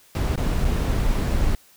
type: noise with dropouts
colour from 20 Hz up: brown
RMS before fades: -21 dBFS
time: 0.15-1.55 s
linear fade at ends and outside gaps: 1 ms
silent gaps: 0.358-0.376 / 0.646-0.65 s
effects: white hiss -54 dBFS RMS until 1.76 s